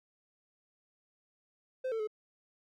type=tone with pitch steps; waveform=triangle; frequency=517 / 447.4 / 428.2 Hz; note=C5 / A4 / A4; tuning=-21 / +29 / -47 cents; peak=-30 dBFS; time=1.84-2.074 s; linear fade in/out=10 ms; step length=78 ms; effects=none